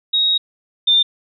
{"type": "tone pair in turn", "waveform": "sine", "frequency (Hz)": [3779, 3596], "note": ["A#7", "A7"], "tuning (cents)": [23, 37], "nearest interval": "minor second", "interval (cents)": 86, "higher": "first", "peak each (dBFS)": [-13, -10], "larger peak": "second", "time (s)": [[0.13, 0.38], [0.87, 1.03]], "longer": "first", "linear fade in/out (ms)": 10, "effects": []}